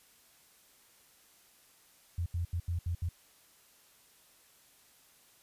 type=tone bursts at uneven times; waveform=sine; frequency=86 Hz; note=F2; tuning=26 cents flat; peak=-30 dBFS; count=6; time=2.18-2.26 / 2.34-2.45 / 2.53-2.6 / 2.68-2.79 / 2.86-2.95 / 3.02-3.09 s; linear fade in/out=5 ms; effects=white hiss -63 dBFS RMS until 5.42 s + resampled to 32000 Hz